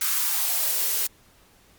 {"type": "noise with high-pass filter sweep", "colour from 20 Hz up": "blue", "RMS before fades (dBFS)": -24, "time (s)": [0.01, 1.07], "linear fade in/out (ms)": 5, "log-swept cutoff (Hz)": [1400, 310], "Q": 2.6, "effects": ["pink hiss -57 dBFS RMS until 1.78 s", "Opus 48 kbps"]}